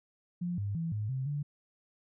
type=tone with pitch steps; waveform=sine; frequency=175.8 / 101.1 / 165.2 / 105.8 / 131.6 / 145.2 Hz; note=F3 / G#2 / E3 / G#2 / C3 / D3; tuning=+12 / -46 / +4 / +33 / +10 / -19 cents; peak=-31 dBFS; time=0.41-1.43 s; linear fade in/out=10 ms; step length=170 ms; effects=none